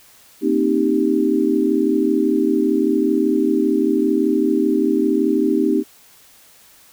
sine chord, C minor seventh, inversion third, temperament equal with one note detuned, 233.1 / 266 / 311.1 / 392 Hz, Bb3 / C4 / Eb4 / G4, 0 / +29 / 0 / 0 cents, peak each -22 / -20 / -18 / -20 dBFS, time 0.41-5.84 s, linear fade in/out 50 ms, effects white hiss -49 dBFS RMS until 6.92 s

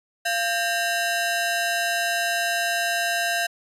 sawtooth ring-modulated tone, 1140 Hz, C#6, 48 cents sharp, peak -15 dBFS, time 0.25-3.47 s, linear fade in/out 10 ms, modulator 450 Hz, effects resampled to 32000 Hz

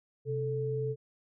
sine tone pair together, 130.4 / 438.6 Hz, C3 / A4, -5 / -6 cents, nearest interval octave + major sixth, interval 2099 cents, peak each -33 / -32 dBFS, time 0.25-0.96 s, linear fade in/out 50 ms, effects none

